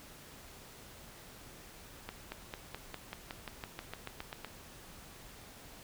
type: accelerating click train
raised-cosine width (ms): 0.3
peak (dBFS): -24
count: 15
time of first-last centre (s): 2.09-4.447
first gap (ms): 230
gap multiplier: 0.95
effects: pink hiss -53 dBFS RMS until 5.83 s